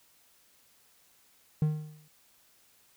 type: tone with exponential decay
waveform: triangle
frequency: 153.2 Hz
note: D#3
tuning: 27 cents flat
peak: -19 dBFS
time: 1.62-2.08 s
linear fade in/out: 2 ms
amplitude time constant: 99 ms
effects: white hiss -64 dBFS RMS until 2.96 s